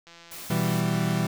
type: click train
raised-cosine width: 0.2 ms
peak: -31 dBFS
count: 66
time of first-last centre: 0.07-0.455 s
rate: 169 Hz
type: noise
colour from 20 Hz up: white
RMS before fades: -40 dBFS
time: 0.31-0.81 s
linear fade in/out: 10 ms
type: chord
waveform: 40% pulse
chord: E minor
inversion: second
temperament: equal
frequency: 123.47 / 164.81 / 196 Hz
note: B2 / E3 / G3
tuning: 0 / 0 / 0 cents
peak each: -28 / -25 / -27 dBFS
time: 0.5-1.27 s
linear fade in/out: 5 ms
effects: none